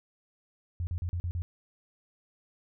sine tone bursts, 87.31 Hz, F2, in tune, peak -29 dBFS, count 6, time 0.8-1.42 s, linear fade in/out 0 ms, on 70 ms, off 40 ms, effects none

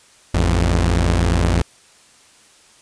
sawtooth tone pair together, 54.55 / 86.1 Hz, A1 / F2, -14 / -24 cents, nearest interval minor sixth, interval 790 cents, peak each -13 dBFS, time 0.34-1.62 s, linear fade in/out 5 ms, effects white hiss -50 dBFS RMS until 2.81 s + resampled to 22050 Hz

